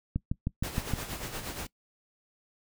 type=click train; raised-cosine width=5 ms; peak=-16 dBFS; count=6; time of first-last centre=0.16-0.936 s; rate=6.44 Hz
type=noise with tremolo; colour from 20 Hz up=pink; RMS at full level=-36 dBFS; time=0.63-1.67 s; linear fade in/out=5 ms; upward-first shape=sine; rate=8.5 Hz; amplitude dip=55%
effects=noise-tail reverb RT60 0.1 s tail -21 dB re dry